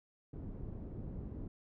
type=low-pass noise; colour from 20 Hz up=pink; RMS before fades=-44 dBFS; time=0.33-1.48 s; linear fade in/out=5 ms; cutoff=290 Hz; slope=12 dB/octave; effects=none